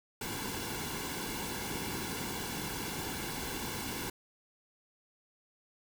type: noise with comb filter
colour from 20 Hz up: pink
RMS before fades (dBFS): -38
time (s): 0.21-4.1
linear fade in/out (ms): 5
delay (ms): 1.6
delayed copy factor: -0.65
effects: none